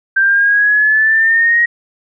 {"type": "exponential sweep", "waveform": "sine", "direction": "up", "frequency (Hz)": [1568, 1895], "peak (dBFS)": -8, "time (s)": [0.16, 1.66], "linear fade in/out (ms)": 10, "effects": []}